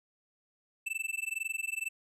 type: tone with amplitude modulation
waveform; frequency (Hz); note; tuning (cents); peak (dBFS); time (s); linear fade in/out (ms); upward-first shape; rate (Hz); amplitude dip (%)
square; 2649; E7; +8; -30; 0.86-1.89; 10; sine; 22; 100
effects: low-pass 12000 Hz 12 dB/octave